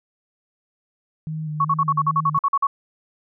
sine tone with vibrato, 154.4 Hz, D#3, 13 cents flat, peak -25 dBFS, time 1.27-2.38 s, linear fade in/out 0 ms, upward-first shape square, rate 2.5 Hz, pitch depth 26 cents each way
sine tone bursts, 1112 Hz, C#6, 5 cents sharp, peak -15 dBFS, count 12, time 1.6-2.67 s, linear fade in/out 5 ms, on 47 ms, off 46 ms
effects none

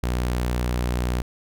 sawtooth tone, 61 Hz, B1, 21 cents flat, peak -18 dBFS, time 0.03-1.22 s, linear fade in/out 5 ms, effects none

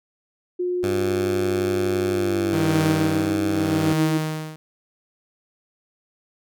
sine tone with pitch glide, 358.6 to 319.5 Hz, F4 to D#4, +46 to +46 cents, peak -21 dBFS, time 0.59-4.18 s, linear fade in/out 10 ms, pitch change -200 cents, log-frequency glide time 2.1-2.83 s
10% pulse tone, 97.6 Hz, G2, 7 cents flat, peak -16 dBFS, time 0.83-3.93 s, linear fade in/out 5 ms
sawtooth tone with tremolo, 156.2 Hz, D#3, 7 cents sharp, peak -15 dBFS, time 2.53-4.56 s, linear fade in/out 0 ms, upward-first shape triangle, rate 0.84 Hz, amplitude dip 100%
effects none

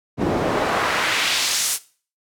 pink noise with band-pass filter sweep, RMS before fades -21 dBFS, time 0.17-1.79 s, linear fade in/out 50 ms, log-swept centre 260 to 9700 Hz, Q 1, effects noise-tail reverb RT60 0.4 s tail -18 dB re dry

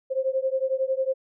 sine beating tone pair, 523.3 / 534.3 Hz, C5 / C5, 0 / +36 cents, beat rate 11 Hz, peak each -25 / -26 dBFS, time 0.1-1.14 s, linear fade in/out 20 ms, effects none

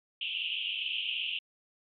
white band-pass noise, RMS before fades -34 dBFS, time 0.21-1.39 s, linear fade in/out 5 ms, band 2600 to 3200 Hz, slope 96 dB/octave, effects MP3 64 kbps

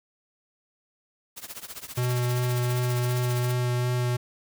white noise with tremolo, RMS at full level -36 dBFS, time 1.36-3.53 s, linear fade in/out 20 ms, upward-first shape triangle, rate 15 Hz, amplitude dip 95%
square tone with vibrato, 123.47 Hz, B2, in tune, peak -24 dBFS, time 1.97-4.17 s, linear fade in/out 10 ms, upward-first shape sine, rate 2.7 Hz, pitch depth 10 cents each way
effects none

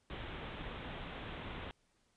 pink low-pass noise, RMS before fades -45 dBFS, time 0.1-1.71 s, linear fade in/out 0 ms, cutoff 3700 Hz, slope 96 dB/octave, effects pink hiss -75 dBFS RMS until 2.16 s + resampled to 22050 Hz

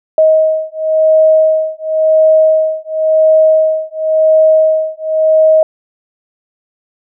sine beating tone pair, 630 / 630.94 Hz, D#5 / D#5, +21 / +24 cents, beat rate 0.94 Hz, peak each -10 dBFS, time 0.18-5.63 s, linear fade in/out 2 ms, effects none

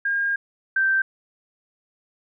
sine tone pair in turn, 1616 / 1562.8 Hz, G#6 / G6, -48 / -6 cents, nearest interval minor second, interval 58 cents, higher first, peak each -20 / -17 dBFS, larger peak second, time 0.05-0.36 / 0.76-1.02 s, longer first, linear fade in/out 5 ms, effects none

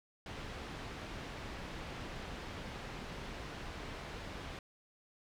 pink low-pass noise, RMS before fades -45 dBFS, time 0.26-4.59 s, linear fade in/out 2 ms, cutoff 3700 Hz, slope 12 dB/octave, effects none

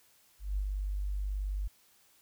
sine tone with ADSR envelope, 49.28 Hz, G1, 10 cents sharp, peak -28 dBFS, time 0.39-1.68 s, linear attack 180 ms, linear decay 73 ms, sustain -3 dB, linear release 10 ms, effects white hiss -65 dBFS RMS until 2.21 s

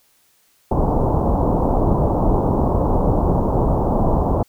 pink low-pass noise, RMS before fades -17 dBFS, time 0.71-4.43 s, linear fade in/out 5 ms, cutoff 1000 Hz, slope 48 dB/octave, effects white hiss -59 dBFS RMS until 4.48 s

